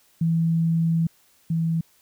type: tone pair in turn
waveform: sine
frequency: 164.81 / 164.08 Hz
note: E3 / E3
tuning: 0 / -8 cents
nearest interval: unison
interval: 8 cents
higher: first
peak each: -18 / -20 dBFS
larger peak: first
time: 0.21-1.07 / 1.5-1.81 s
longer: first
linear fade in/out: 5 ms
effects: white hiss -60 dBFS RMS until 2.01 s